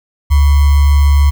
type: tone with sample-and-hold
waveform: sine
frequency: 71.5 Hz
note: D2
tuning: 46 cents flat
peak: -5 dBFS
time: 0.3-1.31 s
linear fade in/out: 20 ms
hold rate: 1050 Hz
effects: none